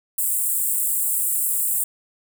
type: high-pass noise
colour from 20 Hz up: pink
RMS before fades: -22 dBFS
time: 0.18-1.84 s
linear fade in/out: 5 ms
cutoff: 7700 Hz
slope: 96 dB/octave
effects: none